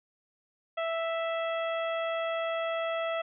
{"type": "harmonic tone", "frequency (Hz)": 659.3, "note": "E5", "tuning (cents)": 0, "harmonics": [1, 2, 3, 4, 5], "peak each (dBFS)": [-30, -36, -40, -42, -44], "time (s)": [0.77, 3.22], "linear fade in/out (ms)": 10, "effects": []}